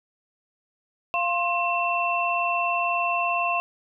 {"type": "tone cluster", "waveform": "sine", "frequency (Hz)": [695, 1058, 2689], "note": ["F5", "C6", "E7"], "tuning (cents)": [-9, 19, 34], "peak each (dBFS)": -26, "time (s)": [1.14, 3.6], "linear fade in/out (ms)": 0, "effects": []}